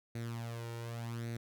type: tone with flanger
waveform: sawtooth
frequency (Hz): 116.54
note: A#2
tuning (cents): 0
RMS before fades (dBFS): -41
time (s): 0.15-1.37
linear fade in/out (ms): 5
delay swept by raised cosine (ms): 0.48 to 2.18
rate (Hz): 0.87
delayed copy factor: +0.65
effects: none